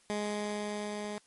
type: tone with level ramp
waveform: 15% pulse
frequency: 208.4 Hz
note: G#3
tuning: 6 cents sharp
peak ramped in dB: -25 to -30 dBFS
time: 0.1-1.18 s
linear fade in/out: 0 ms
effects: white hiss -65 dBFS RMS until 1.26 s + MP3 48 kbps